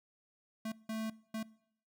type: tone bursts at uneven times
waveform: square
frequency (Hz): 220.6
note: A3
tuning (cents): +5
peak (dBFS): -37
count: 3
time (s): 0.65-0.72 / 0.89-1.1 / 1.34-1.43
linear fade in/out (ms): 5
effects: noise-tail reverb RT60 0.7 s tail -22 dB re dry